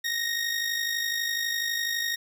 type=tone with amplitude modulation; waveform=20% pulse; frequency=1864.7 Hz; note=A#6; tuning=in tune; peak=-19 dBFS; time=0.04-2.16 s; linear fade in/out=10 ms; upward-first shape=sine; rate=52 Hz; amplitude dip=50%; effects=none

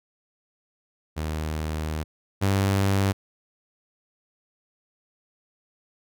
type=tone pair in turn; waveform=sawtooth; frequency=77.78 / 98 Hz; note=D#2 / G2; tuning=0 / 0 cents; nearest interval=major third; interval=400 cents; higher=second; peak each=-23 / -16 dBFS; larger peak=second; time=1.16-2.04 / 2.41-3.13 s; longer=first; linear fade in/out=20 ms; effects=none

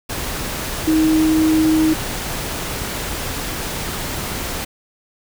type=tone in noise; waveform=sine; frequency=315.1 Hz; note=D#4; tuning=22 cents sharp; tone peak=-12 dBFS; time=0.87-1.94 s; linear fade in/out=10 ms; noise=pink; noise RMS=-25 dBFS; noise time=0.09-4.65 s; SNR=+10 dB; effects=none

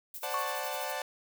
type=noise with tremolo; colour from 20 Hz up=violet; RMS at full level=-40 dBFS; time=0.14-0.92 s; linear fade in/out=2 ms; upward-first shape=sine; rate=12 Hz; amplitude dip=75%
type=chord; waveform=sawtooth; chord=D dominant seventh; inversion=third; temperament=equal with one note detuned; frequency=521.1 / 587.3 / 740 / 880 Hz; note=C5 / D5 / F#5 / A5; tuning=-7 / 0 / 0 / 0 cents; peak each=-37 / -35 / -36 / -35 dBFS; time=0.23-1.02 s; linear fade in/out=2 ms
type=tone with exponential decay; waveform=sine; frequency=1108.7 Hz; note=C#6; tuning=in tune; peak=-28 dBFS; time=0.34-0.94 s; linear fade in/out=1 ms; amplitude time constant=130 ms
effects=none

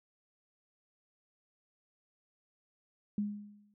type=tone with exponential decay; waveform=sine; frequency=206.5 Hz; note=G#3; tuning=10 cents flat; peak=-28 dBFS; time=3.18-3.74 s; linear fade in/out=2 ms; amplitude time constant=120 ms; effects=none

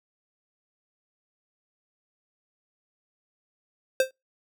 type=tone with exponential decay; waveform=square; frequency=523.3 Hz; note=C5; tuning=in tune; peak=-16 dBFS; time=4-4.11 s; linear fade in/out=2 ms; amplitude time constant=23 ms; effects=noise-tail reverb RT60 0.2 s tail -26 dB re dry

